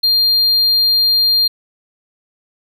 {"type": "tone", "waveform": "triangle", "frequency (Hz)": 4200, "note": "C8", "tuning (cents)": 6, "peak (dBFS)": -9, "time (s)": [0.03, 1.48], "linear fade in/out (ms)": 10, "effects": []}